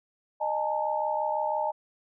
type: tone cluster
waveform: sine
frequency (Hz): 613 / 841 / 907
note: D#5 / G#5 / A#5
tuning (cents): -26 / +22 / -48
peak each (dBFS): -30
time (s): 0.4-1.72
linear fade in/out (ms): 20
effects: none